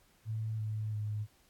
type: tone with pitch steps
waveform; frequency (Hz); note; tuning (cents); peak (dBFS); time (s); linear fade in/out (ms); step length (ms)
sine; 110.2 / 107.99 / 105.83; A2 / A2 / G#2; +3 / -32 / +33; -33; 0.25-1.27; 50; 340
effects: pink hiss -67 dBFS RMS until 1.49 s + AAC 64 kbps